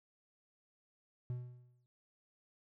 triangle tone with exponential decay, 123.4 Hz, B2, 1 cent flat, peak -33 dBFS, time 1.3-1.86 s, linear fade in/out 0 ms, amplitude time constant 120 ms, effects none

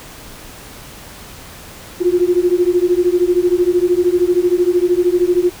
sine beating tone pair, 349.2 / 362.2 Hz, F4 / F#4, 0 / -37 cents, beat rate 13 Hz, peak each -14 dBFS, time 2-5.51 s, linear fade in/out 20 ms, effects pink hiss -36 dBFS RMS until 5.6 s

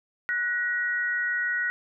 sine tone pair together, 1473.7 / 1900 Hz, F#6 / A#6, -7 / +33 cents, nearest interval major third, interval 440 cents, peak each -27 dBFS, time 0.29-1.7 s, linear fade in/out 0 ms, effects none

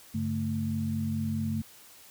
sine tone cluster, 97.2 / 141.9 / 221.1 Hz, G2 / C#3 / A3, -14 / +41 / +9 cents, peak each -33 / -35 / -30 dBFS, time 0.14-1.62 s, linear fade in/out 10 ms, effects white hiss -53 dBFS RMS until 2.1 s

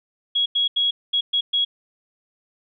sine tone bursts at uneven times, 3322 Hz, G#7, in tune, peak -17 dBFS, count 6, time 0.35-0.46 / 0.55-0.68 / 0.76-0.91 / 1.13-1.21 / 1.33-1.41 / 1.53-1.65 s, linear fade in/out 10 ms, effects none

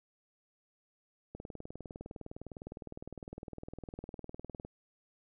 click train, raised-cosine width 2 ms, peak -30 dBFS, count 66, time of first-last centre 1.35-4.649 s, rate 19.7 Hz, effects none

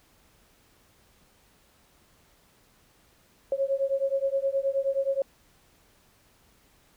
sine beating tone pair, 541 / 550.5 Hz, C#5 / C#5, -42 / -12 cents, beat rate 9.5 Hz, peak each -27 dBFS, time 3.52-5.22 s, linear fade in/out 2 ms, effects pink hiss -62 dBFS RMS until 6.96 s

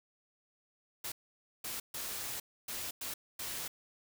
white noise bursts at uneven times, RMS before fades -40 dBFS, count 6, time 1.04-1.12 / 1.64-1.8 / 1.94-2.4 / 2.68-2.91 / 3.01-3.14 / 3.39-3.68 s, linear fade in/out 5 ms, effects none

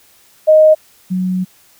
sine tone pair in turn, 622.3 / 184.42 Hz, D#5 / F#3, 0 / -5 cents, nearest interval octave + major sixth, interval 2105 cents, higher first, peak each -4 / -14 dBFS, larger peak first, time 0.47-0.75 / 1.1-1.45 s, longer second, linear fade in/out 20 ms, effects white hiss -49 dBFS RMS until 1.79 s

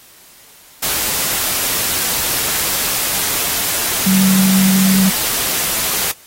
sine tone in noise, 190.5 Hz, G3, 49 cents flat, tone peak -10 dBFS, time 4.06-5.1 s, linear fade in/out 10 ms, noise white, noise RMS -18 dBFS, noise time 0.82-6.12 s, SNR +5 dB, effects white hiss -44 dBFS RMS until 6.26 s + AAC 48 kbps

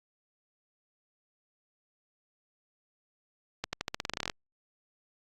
accelerating click train, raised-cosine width 0.2 ms, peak -14 dBFS, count 15, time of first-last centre 3.64-4.298 s, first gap 90 ms, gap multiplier 0.89, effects Opus 48 kbps

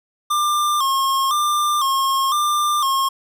square tone with vibrato, 1134 Hz, C#6, 39 cents sharp, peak -17 dBFS, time 0.3-3.09 s, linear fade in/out 10 ms, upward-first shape square, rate 0.99 Hz, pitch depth 87 cents each way, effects none

